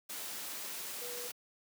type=tone in noise; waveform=sine; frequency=486.5 Hz; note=B4; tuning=26 cents flat; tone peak=-45 dBFS; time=1.01-1.28 s; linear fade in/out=10 ms; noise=white; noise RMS=-42 dBFS; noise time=0.09-1.32 s; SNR=-6 dB; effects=high-pass 200 Hz 12 dB/octave